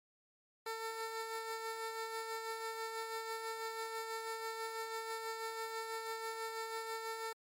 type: tone with tremolo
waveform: 15% pulse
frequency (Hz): 448.8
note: A4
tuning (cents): +34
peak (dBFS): -32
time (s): 0.66-7.33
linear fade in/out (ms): 5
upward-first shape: sine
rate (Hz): 6.1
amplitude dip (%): 40
effects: MP3 64 kbps